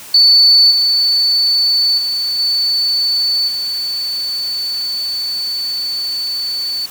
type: tone with level steps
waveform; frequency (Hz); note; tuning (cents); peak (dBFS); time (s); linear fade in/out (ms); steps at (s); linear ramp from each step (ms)
sine; 4487; C#8; +20; -5 / -10 / -15 / -12 / -17; 0.14-6.86; 5; 0.7 / 1.97 / 2.38 / 3.47; 20
effects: white hiss -34 dBFS RMS until 6.9 s